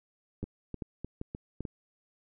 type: two click trains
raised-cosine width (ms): 3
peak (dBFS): -24 / -23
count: 5 / 4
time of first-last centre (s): 0.44-1.652 / 0.43-1.606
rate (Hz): 3.3 / 2.55
effects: none